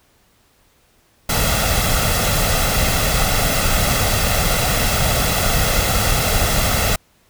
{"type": "noise with comb filter", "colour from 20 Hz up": "pink", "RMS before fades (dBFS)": -17, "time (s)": [1.29, 6.96], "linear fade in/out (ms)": 5, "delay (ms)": 1.5, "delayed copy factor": 0.6, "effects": ["pink hiss -57 dBFS RMS until 7.29 s"]}